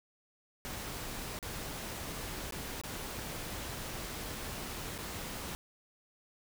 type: noise with dropouts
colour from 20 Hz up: pink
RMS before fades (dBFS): -41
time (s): 0.65-5.55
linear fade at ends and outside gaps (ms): 0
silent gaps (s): 1.389-1.427 / 2.509-2.523 / 2.814-2.836 / 4.98-4.986
effects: none